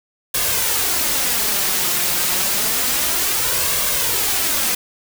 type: noise with flanger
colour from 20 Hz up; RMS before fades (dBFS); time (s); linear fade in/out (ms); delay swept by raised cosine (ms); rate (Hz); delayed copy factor
white; -19; 0.34-4.75; 5; 1.8 to 5.7; 0.29; +0.5
effects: none